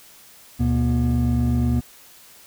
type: tone cluster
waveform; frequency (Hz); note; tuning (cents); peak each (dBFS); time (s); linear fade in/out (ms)
triangle; 73.3 / 121.7 / 240.5; D2 / B2 / B3; -3 / -25 / -46; -19; 0.59-1.81; 20
effects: tanh soft clip ceiling -9 dBFS + white hiss -48 dBFS RMS until 2.46 s